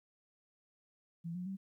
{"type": "tone with pitch steps", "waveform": "sine", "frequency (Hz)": [167.9, 179.95, 192.87], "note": ["E3", "F#3", "G3"], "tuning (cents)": [32, -48, -28], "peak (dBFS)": -38, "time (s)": [1.24, 1.57], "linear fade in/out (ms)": 20, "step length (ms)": 110, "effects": ["13-bit"]}